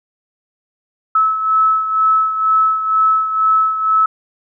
sine beating tone pair, 1299 / 1301.1 Hz, E6 / E6, -26 / -23 cents, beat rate 2.1 Hz, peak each -12 / -19 dBFS, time 1.15-4.06 s, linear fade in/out 5 ms, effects none

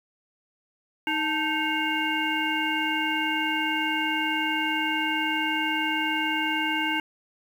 harmonic tone with a mistuned harmonic, 311.1 Hz, D#4, in tune, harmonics 1 / 3 / 5 / 7 / 9, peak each -30 / -30 / -30 / -30 / -30 dBFS, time 1.07-7 s, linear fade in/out 2 ms, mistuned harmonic 3, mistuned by -93 cents, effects 8-bit

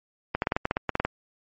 clicks, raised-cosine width 0.5 ms, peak -9 dBFS, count 12, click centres 0.35 / 0.421 / 0.471 / 0.521 / 0.565 / 0.654 / 0.711 / 0.769 / 0.893 / 0.954 / 1 / 1.05 s, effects MP3 32 kbps

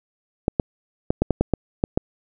clicks, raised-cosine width 2 ms, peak -4 dBFS, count 9, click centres 0.481 / 0.598 / 1.105 / 1.22 / 1.307 / 1.41 / 1.537 / 1.839 / 1.975 s, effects none

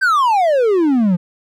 triangle exponential sweep, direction down, 1600 to 168.6 Hz, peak -9 dBFS, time 0.01-1.17 s, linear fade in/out 20 ms, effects none

